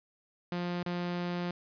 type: tone with dropouts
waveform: sawtooth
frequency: 175.9 Hz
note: F3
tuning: 13 cents sharp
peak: -28 dBFS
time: 0.52-1.51 s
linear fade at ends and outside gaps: 2 ms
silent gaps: 0.83-0.862 s
effects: resampled to 11025 Hz + 10-bit